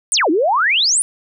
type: exponential two-way sweep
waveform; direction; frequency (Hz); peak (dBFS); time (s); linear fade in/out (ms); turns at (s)
sine; down then up; 10110 to 293.7 to 10110; -12; 0.12-1.02; 0; 0.3
effects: none